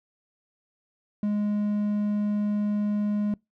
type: tone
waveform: triangle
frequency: 207.7 Hz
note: G#3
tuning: in tune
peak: -21 dBFS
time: 1.23-3.34 s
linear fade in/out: 2 ms
effects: noise-tail reverb RT60 0.2 s tail -25 dB re dry